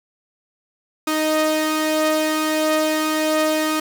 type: tone pair together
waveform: sawtooth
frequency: 310.4 / 622.3 Hz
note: D#4 / D#5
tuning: -4 / 0 cents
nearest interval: octave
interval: 1204 cents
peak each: -16 / -17 dBFS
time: 1.07-3.8 s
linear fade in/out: 5 ms
effects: 7-bit